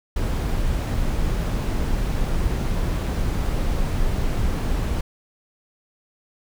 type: noise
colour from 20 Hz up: brown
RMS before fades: -22 dBFS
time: 0.16-5.01 s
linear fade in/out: 5 ms
effects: none